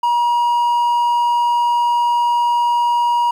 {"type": "tone", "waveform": "triangle", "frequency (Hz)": 955, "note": "A#5", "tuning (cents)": 42, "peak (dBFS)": -11, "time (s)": [0.03, 3.31], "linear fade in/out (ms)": 5, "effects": ["8-bit"]}